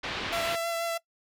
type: low-pass noise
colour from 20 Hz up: white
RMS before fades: -34 dBFS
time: 0.03-0.56 s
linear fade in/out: 10 ms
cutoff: 3700 Hz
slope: 24 dB/octave
type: tone with vibrato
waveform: sawtooth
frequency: 673 Hz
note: E5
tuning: 36 cents sharp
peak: -25 dBFS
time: 0.32-0.98 s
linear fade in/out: 10 ms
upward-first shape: sine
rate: 6.2 Hz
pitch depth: 15 cents each way
effects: noise-tail reverb RT60 0.1 s tail -20 dB re dry